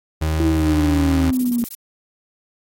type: tone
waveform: 35% pulse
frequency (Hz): 78.7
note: D#2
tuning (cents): +20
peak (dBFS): -16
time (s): 0.21-1.31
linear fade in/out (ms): 10
type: linear sweep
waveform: sine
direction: down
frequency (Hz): 329.6 to 233.1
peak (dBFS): -16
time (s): 0.4-1.64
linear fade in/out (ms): 0
type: noise bursts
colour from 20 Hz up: violet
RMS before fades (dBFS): -30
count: 7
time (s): 1.33-1.748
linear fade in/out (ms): 0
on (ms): 40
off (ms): 23
effects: AAC 48 kbps